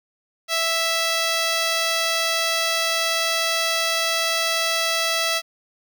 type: tone with notch filter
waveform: 5% pulse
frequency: 659.3 Hz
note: E5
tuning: in tune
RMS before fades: -22 dBFS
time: 0.48-5.42 s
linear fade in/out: 50 ms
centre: 7700 Hz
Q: 1.7
effects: none